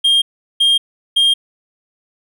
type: tone bursts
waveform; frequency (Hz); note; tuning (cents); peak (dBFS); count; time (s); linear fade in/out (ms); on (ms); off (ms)
triangle; 3217; G7; +44; -8; 3; 0.04-1.34; 10; 180; 380
effects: none